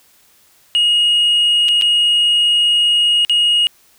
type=tone with dropouts; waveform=sine; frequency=2875 Hz; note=F7; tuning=50 cents sharp; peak=-8 dBFS; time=0.75-3.67 s; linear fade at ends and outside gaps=0 ms; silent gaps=1.684-1.688 / 1.813-1.821 / 3.249-3.296 s; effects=tanh soft clip ceiling -9 dBFS + white hiss -52 dBFS RMS until 3.98 s